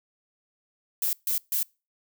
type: noise bursts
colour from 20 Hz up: violet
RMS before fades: -26 dBFS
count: 3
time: 1.02-1.63 s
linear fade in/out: 2 ms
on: 110 ms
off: 140 ms
effects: noise-tail reverb RT60 0.3 s tail -26 dB re dry